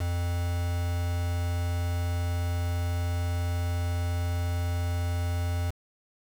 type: tone with quantisation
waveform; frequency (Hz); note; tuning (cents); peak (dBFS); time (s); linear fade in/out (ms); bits
triangle; 87.1; F2; -4; -24; 0-5.71; 10; 6
effects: none